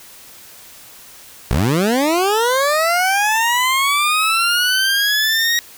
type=linear sweep; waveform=20% pulse; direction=up; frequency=51.3 to 1895 Hz; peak=-9 dBFS; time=1.51-5.59 s; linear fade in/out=0 ms; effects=white hiss -41 dBFS RMS until 5.77 s